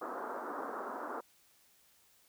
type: band-pass noise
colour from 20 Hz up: white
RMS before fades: -41 dBFS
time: 0.01-1.21 s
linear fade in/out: 10 ms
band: 240 to 1400 Hz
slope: 48 dB/octave
effects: white hiss -67 dBFS RMS until 2.28 s